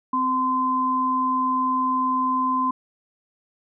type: tone pair together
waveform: sine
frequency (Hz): 258.9 / 1030.2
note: C4 / C6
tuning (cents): -18 / -27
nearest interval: 2 octaves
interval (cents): 2391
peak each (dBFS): -26 / -20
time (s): 0.13-2.71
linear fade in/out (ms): 5
effects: none